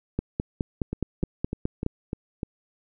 two click trains, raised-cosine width 3 ms, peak -16 / -12 dBFS, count 6 / 9, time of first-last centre 0.93-2.432 / 0.19-1.864 s, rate 3.33 / 4.78 Hz, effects none

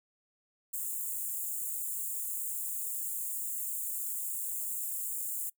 white high-pass noise, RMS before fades -36 dBFS, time 0.73-5.5 s, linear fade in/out 10 ms, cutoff 7000 Hz, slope 96 dB/octave, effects noise-tail reverb RT60 0.1 s tail -22 dB re dry

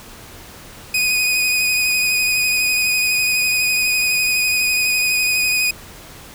sawtooth tone with vibrato, 2489 Hz, D#7, in tune, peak -12 dBFS, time 0.94-5.71 s, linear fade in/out 5 ms, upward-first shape sine, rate 12 Hz, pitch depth 18 cents each way, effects pink hiss -39 dBFS RMS until 6.34 s

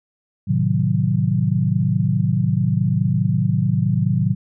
sine chord, A diminished seventh, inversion none, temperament equal, 110 / 130.81 / 155.56 / 185 Hz, A2 / C3 / Eb3 / Gb3, 0 / 0 / 0 / 0 cents, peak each -21 dBFS, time 0.47-4.35 s, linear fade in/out 20 ms, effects none

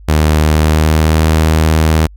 sawtooth tone with pitch glide, 77 to 79.03 Hz, D#2 to D#2, -17 to +28 cents, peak -4 dBFS, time 0.08-2.07 s, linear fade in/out 10 ms, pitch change +45 cents, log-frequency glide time 0.43-1.25 s, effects added 50 Hz sine -33 dBFS peak until 2.16 s

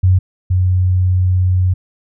sine tone pair in turn, 92.5 / 91.7 Hz, F#2 / F#2, 0 / -15 cents, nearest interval unison, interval 15 cents, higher first, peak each -7 / -10 dBFS, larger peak first, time 0.03-0.19 / 0.5-1.74 s, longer second, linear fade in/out 10 ms, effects none

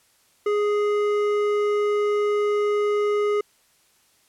triangle tone with hard clipping, 415.3 Hz, G#4, in tune, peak -21 dBFS, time 0.46-3.41 s, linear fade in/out 5 ms, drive 14 dB, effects white hiss -61 dBFS RMS until 4.28 s + low-pass 12000 Hz 12 dB/octave

